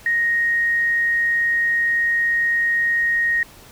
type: tone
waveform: sine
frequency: 1869 Hz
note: A#6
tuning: 4 cents sharp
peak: -16 dBFS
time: 0.06-3.43 s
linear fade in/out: 2 ms
effects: pink hiss -45 dBFS RMS until 3.71 s

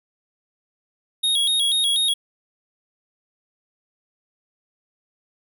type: tone with vibrato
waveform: square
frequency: 3520 Hz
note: A7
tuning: in tune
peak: -18 dBFS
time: 1.23-2.14 s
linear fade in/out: 10 ms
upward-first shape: square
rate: 4.1 Hz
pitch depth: 100 cents each way
effects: none

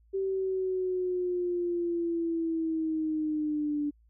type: linear sweep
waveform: sine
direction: down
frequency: 388.2 to 291.3 Hz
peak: -27 dBFS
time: 0.13-3.91 s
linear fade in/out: 20 ms
effects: added 56 Hz sine -59 dBFS peak until 4.09 s

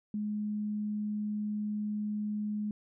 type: tone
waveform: sine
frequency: 210 Hz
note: G#3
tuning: 19 cents sharp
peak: -31 dBFS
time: 0.14-2.71 s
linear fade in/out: 2 ms
effects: none

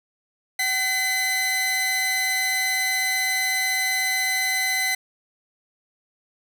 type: tone pair together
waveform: sawtooth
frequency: 761.9 / 2027 Hz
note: G5 / B6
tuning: -49 / +45 cents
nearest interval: octave + perfect fourth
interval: 1694 cents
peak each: -27 / -18 dBFS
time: 0.59-4.95 s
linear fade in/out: 5 ms
effects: none

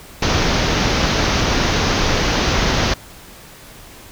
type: low-pass noise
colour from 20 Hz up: pink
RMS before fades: -17 dBFS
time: 0.22-2.94 s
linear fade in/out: 5 ms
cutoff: 6400 Hz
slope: 96 dB/octave
effects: pink hiss -40 dBFS RMS until 4.11 s

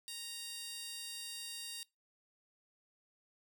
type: tone with high-pass filter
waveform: 15% pulse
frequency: 932.3 Hz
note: A#5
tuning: in tune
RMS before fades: -45 dBFS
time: 0.08-1.83 s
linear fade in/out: 0 ms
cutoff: 5000 Hz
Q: 1.6
effects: noise-tail reverb RT60 0.2 s tail -23 dB re dry

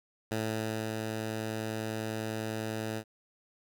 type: tone with ADSR envelope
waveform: 10% pulse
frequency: 110 Hz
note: A2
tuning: in tune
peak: -22 dBFS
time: 0.31-3.04 s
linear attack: 9 ms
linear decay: 600 ms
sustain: -3 dB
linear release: 68 ms
effects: none

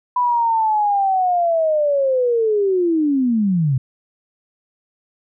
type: linear sweep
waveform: sine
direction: down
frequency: 995 to 123.47 Hz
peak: -14 dBFS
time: 0.16-3.78 s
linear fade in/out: 5 ms
effects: none

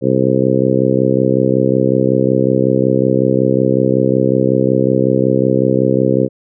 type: harmonic tone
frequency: 65.41 Hz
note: C2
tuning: in tune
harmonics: 2 / 3 / 4 / 5 / 6 / 7 / 8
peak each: -18 / -18 / -18 / -18 / -18 / -18 / -18 dBFS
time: 0.01-6.29 s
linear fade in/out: 50 ms
effects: none

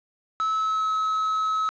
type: tone with pitch glide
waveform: triangle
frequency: 1300 to 1287.3 Hz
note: E6 to E6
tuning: -24 to -41 cents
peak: -20 dBFS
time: 0.4-1.69 s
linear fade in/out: 0 ms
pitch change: -17 cents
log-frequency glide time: 0.52-0.92 s
effects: resampled to 16000 Hz + 8-bit

